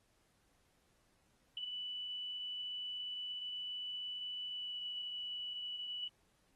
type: tone with pitch glide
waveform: sine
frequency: 2973 to 2954 Hz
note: F#7 to F#7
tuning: +8 to -3 cents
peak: -40 dBFS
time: 1.57-6.08 s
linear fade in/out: 2 ms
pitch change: -11 cents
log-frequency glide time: 4.49-4.8 s
effects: pink hiss -75 dBFS RMS until 6.55 s + AAC 32 kbps